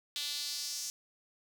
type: tone with high-pass filter sweep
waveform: sawtooth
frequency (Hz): 291.6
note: D4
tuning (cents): -12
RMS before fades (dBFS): -38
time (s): 0.16-0.9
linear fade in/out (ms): 0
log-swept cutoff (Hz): 3600 to 6000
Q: 3.1
effects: none